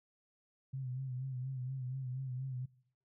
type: tone with vibrato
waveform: sine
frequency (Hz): 129.7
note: C3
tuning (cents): -15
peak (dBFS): -37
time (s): 0.73-2.66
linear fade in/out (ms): 10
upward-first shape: sine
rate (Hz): 4.2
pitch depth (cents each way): 64
effects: noise-tail reverb RT60 0.7 s tail -23 dB re dry